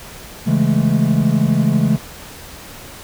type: chord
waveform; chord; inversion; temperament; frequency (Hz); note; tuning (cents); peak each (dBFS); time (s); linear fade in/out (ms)
triangle; A major seventh; first; equal; 138.59 / 164.81 / 207.7 / 220; C#3 / E3 / G#3 / A3; 0 / 0 / 0 / 0; -16; 0.46-1.98; 20
effects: pink hiss -36 dBFS RMS until 3.03 s